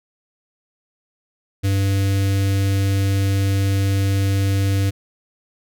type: tone with notch filter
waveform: square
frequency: 98 Hz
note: G2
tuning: in tune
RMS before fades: -18 dBFS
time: 1.63-4.91 s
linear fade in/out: 20 ms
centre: 940 Hz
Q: 0.74
effects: none